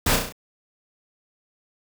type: noise with echo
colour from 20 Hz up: pink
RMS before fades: -20 dBFS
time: 0.06-0.16 s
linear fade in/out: 5 ms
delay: 33 ms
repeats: 5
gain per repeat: -4 dB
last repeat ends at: 0.325 s
effects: none